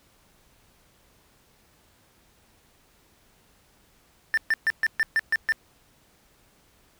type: tone bursts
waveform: triangle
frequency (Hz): 1783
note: A6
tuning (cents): +22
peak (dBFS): -17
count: 8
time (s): 4.34-5.522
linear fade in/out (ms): 0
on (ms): 34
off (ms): 130
effects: pink hiss -61 dBFS RMS until 6.99 s